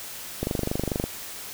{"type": "click train", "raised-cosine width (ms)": 2, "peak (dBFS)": -12, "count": 16, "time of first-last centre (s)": [0.43, 1.04], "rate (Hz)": 24.6, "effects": ["white hiss -38 dBFS RMS until 1.53 s"]}